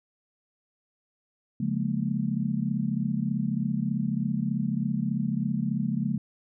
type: chord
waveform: sine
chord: Bb minor seventh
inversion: first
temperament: just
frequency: 139.85 / 174.81 / 209.8 / 233.1 Hz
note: Db3 / F3 / Ab3 / Bb3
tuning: +16 / +2 / +18 / 0 cents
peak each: -31 / -31 / -29 / -31 dBFS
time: 1.6-6.18 s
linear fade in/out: 5 ms
effects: none